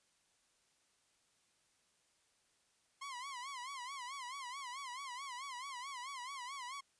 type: tone with vibrato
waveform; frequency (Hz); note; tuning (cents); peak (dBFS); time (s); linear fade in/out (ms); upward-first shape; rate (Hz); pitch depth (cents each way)
sawtooth; 1046.5; C6; 0; -40; 3.01-6.81; 10; sine; 4.6; 140
effects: white hiss -75 dBFS RMS until 6.99 s + resampled to 22050 Hz